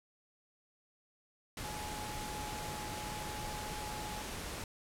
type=tone in noise; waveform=sine; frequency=845 Hz; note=G#5; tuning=30 cents sharp; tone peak=-44 dBFS; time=1.64-4.22 s; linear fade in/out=2 ms; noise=pink; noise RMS=-42 dBFS; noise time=1.57-4.64 s; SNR=-5 dB; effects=low-pass 12000 Hz 12 dB/octave